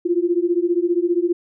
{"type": "beating tone pair", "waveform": "sine", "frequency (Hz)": [340.5, 355.5], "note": ["F4", "F4"], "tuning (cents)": [-44, 31], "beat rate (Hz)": 15, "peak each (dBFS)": -19, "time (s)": [0.05, 1.33], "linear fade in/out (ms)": 10, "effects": []}